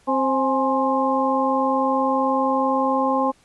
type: harmonic tone with a mistuned harmonic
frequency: 264.3 Hz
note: C4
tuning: 18 cents sharp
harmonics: 1 / 2 / 3 / 4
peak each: -23 / -23 / -23 / -23 dBFS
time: 0.07-3.32 s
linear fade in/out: 20 ms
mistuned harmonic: 3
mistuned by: +81 cents
effects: pink hiss -57 dBFS RMS until 3.44 s + resampled to 24000 Hz